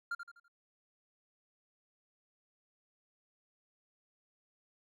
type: tone with echo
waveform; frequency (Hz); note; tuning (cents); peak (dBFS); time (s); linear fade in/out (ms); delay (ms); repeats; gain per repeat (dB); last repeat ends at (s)
triangle; 1397; F6; 0; -32; 0.11-0.15; 5; 83; 4; -8; 0.482
effects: none